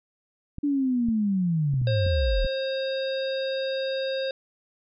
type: clicks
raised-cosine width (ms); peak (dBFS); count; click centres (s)
5; -22; 6; 0.584 / 1.087 / 1.739 / 1.816 / 2.065 / 2.447
type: linear sweep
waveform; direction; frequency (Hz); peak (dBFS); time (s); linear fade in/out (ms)
sine; down; 293.7 to 32.96; -21; 0.63-2.47; 10
type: harmonic tone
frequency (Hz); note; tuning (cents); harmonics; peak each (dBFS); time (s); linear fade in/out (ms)
533; C5; +32; 1 / 3 / 5 / 7 / 9; -26 / -38 / -42 / -36 / -41; 1.87-4.31; 2
effects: none